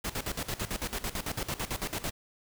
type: noise with tremolo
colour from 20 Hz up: pink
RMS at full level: -33 dBFS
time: 0.04-2.11 s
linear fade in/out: 10 ms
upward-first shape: square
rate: 9 Hz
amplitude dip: 80%
effects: none